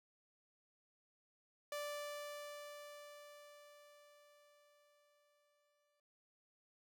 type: tone with exponential decay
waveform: sawtooth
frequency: 586 Hz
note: D5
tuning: 4 cents flat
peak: -37 dBFS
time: 1.72-6 s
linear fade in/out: 2 ms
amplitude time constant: 930 ms
effects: none